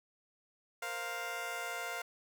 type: chord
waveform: 15% pulse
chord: Bb suspended second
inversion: none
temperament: just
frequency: 466.2 / 524.4 / 699.2 Hz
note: Bb4 / C5 / F5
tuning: 0 / +4 / +2 cents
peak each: -39 / -39 / -34 dBFS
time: 0.82-2.02 s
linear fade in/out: 5 ms
effects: none